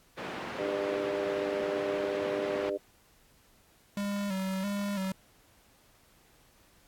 pink band-pass noise, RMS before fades -39 dBFS, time 0.17-2.7 s, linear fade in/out 10 ms, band 250 to 2300 Hz, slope 12 dB/octave
harmonic tone, 100 Hz, G2, 35 cents sharp, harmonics 3 / 4 / 5 / 6, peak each -39 / -33 / -37 / -33 dBFS, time 0.58-2.78 s, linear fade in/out 20 ms
square tone with vibrato, 196 Hz, G3, in tune, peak -31 dBFS, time 3.97-5.12 s, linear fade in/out 2 ms, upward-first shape square, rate 1.5 Hz, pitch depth 53 cents each way
effects pink hiss -63 dBFS RMS until 6.87 s + AAC 64 kbps

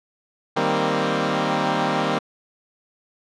10% pulse chord, C minor seventh, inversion first, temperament equal, 155.56 / 196 / 233.1 / 261.6 Hz, Eb3 / G3 / Bb3 / C4, 0 / 0 / 0 / 0 cents, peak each -17 dBFS, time 0.56-2.19 s, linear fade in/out 10 ms, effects low-pass 4000 Hz 12 dB/octave

